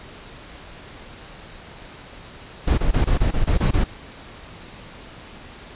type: noise bursts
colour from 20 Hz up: brown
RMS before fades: -17 dBFS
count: 9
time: 2.67-3.844 s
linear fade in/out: 10 ms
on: 110 ms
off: 23 ms
effects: pink hiss -41 dBFS RMS until 5.75 s + resampled to 8000 Hz